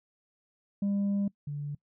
sine tone pair in turn, 200.4 / 145.18 Hz, G3 / D3, +38 / -20 cents, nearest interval tritone, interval 558 cents, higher first, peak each -23 / -32 dBFS, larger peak first, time 0.82-1.28 / 1.47-1.75 s, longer first, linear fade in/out 5 ms, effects noise-tail reverb RT60 0.1 s tail -23 dB re dry + tanh soft clip ceiling -25 dBFS

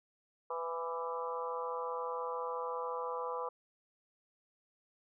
harmonic tone with a mistuned harmonic, 165.9 Hz, E3, 11 cents sharp, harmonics 3 / 4 / 5 / 6 / 7 / 8, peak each -39 / -49 / -45 / -41 / -42 / -52 dBFS, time 0.5-3.49 s, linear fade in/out 5 ms, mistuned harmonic 7, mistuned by +21 cents, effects none

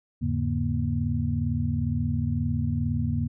sine tone cluster, 82.8 / 105 / 142.3 / 236.4 Hz, E2 / G#2 / C#3 / A#3, +8 / +19 / +46 / +24 cents, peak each -29 dBFS, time 0.21-3.28 s, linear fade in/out 20 ms, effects none

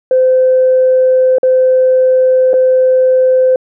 sine tone with dropouts, 515 Hz, C5, 28 cents flat, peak -5 dBFS, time 0.11-3.56 s, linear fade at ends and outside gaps 2 ms, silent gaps 1.384-1.431 / 2.533-2.539 s, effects tanh soft clip ceiling -1 dBFS

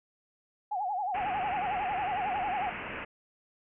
sine tone with vibrato, 781 Hz, G5, 7 cents flat, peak -29 dBFS, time 0.71-2.7 s, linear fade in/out 10 ms, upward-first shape sine, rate 11 Hz, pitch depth 150 cents each way
white low-pass noise, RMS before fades -39 dBFS, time 1.14-3.05 s, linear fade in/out 10 ms, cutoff 2800 Hz, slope 96 dB/octave
effects none

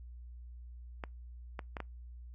clicks, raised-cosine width 0.5 ms, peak -24 dBFS, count 4, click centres 1.038 / 1.592 / 1.768 / 1.803 s, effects noise-tail reverb RT60 0.2 s tail -26 dB re dry + added 60 Hz sine -46 dBFS peak until 2.34 s

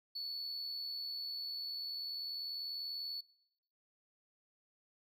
triangle tone with amplitude modulation, 4435 Hz, C#8, in tune, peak -35 dBFS, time 0.15-3.21 s, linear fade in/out 10 ms, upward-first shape sine, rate 80.3 Hz, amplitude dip 35%, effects noise-tail reverb RT60 0.9 s tail -25 dB re dry + tanh soft clip ceiling -34 dBFS

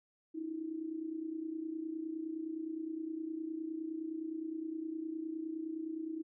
sine tone with amplitude modulation, 320 Hz, D#4, 49 cents sharp, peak -34 dBFS, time 0.34-6.23 s, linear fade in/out 20 ms, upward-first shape sine, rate 29.7 Hz, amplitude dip 70%, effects none

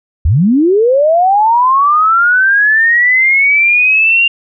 sine linear sweep, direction up, 62.2 to 2794 Hz, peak -6 dBFS, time 0.25-4.28 s, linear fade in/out 5 ms, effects none

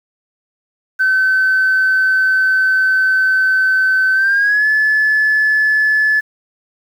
sine tone with pitch glide, 1529 to 1726.2 Hz, G6 to A6, -44 to -34 cents, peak -9 dBFS, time 0.99-6.21 s, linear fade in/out 20 ms, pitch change +210 cents, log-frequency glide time 4.13-4.67 s, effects tanh soft clip ceiling -7 dBFS + 7-bit

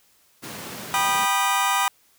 pink high-pass noise, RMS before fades -36 dBFS, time 0.42-1.26 s, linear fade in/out 20 ms, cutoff 110 Hz, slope 24 dB/octave
sawtooth chord, G augmented, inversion none, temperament just, 784 / 980 / 1225 Hz, G5 / B5 / D#6, 0 / -14 / -27 cents, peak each -21 / -19 / -20 dBFS, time 0.94-1.88 s, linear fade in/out 0 ms
effects white hiss -60 dBFS RMS until 2.18 s

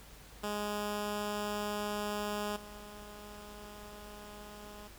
10% pulse tone with level steps, 207.7 Hz, G#3, in tune, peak -26 / -40 dBFS, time 0.43-4.88 s, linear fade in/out 10 ms, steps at 2.56 s, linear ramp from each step 5 ms, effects added 50 Hz sine -55 dBFS peak until 4.98 s + pink hiss -55 dBFS RMS until 4.98 s

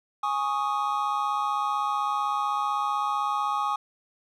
triangle chord, Ab suspended fourth, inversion none, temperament equal, 830.6 / 1108.7 / 1244.5 Hz, Ab5 / Db6 / Eb6, 0 / 0 / 0 cents, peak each -27 dBFS, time 0.23-3.76 s, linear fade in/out 5 ms, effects none

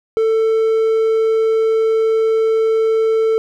triangle tone, 444.7 Hz, A4, 18 cents sharp, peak -10 dBFS, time 0.17-3.38 s, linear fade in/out 0 ms, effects none

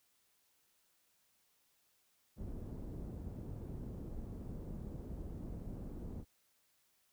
pink low-pass noise, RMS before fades -45 dBFS, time 2.36-6.25 s, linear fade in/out 50 ms, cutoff 320 Hz, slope 12 dB/octave, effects white hiss -75 dBFS RMS until 7.12 s

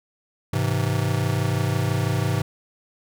square chord, Ab augmented, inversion none, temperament just, 103.83 / 129.78 / 162.23 Hz, Ab2 / C3 / E3, 0 / -14 / -27 cents, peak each -25 / -25 / -28 dBFS, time 0.53-2.42 s, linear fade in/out 5 ms, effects none

